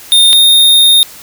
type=tone pair in turn; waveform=square; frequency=3641 / 3681 Hz; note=A#7 / A#7; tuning=-41 / -23 cents; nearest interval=unison; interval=18 cents; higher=second; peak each=-4 dBFS; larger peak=neither; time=0.12-0.33 / 0.33-1.03 s; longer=second; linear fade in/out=0 ms; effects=white hiss -33 dBFS RMS until 1.22 s